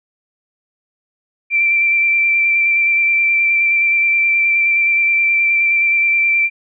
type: tone with vibrato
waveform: sine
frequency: 2349 Hz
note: D7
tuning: in tune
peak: -11 dBFS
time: 1.5-6.5 s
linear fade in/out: 50 ms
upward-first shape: square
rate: 9.5 Hz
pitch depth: 12 cents each way
effects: none